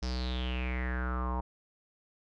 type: tone with low-pass filter sweep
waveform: square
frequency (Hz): 62.7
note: B1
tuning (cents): +27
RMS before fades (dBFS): -33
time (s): 0.02-1.41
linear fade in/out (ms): 10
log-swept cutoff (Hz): 5400 to 920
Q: 7.5
effects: none